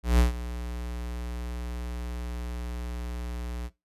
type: tone with ADSR envelope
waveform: square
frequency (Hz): 59.9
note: A#1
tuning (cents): +48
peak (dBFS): -17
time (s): 0.03-3.7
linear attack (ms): 160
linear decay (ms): 130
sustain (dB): -16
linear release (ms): 44
effects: noise-tail reverb RT60 0.2 s tail -18 dB re dry + resampled to 32000 Hz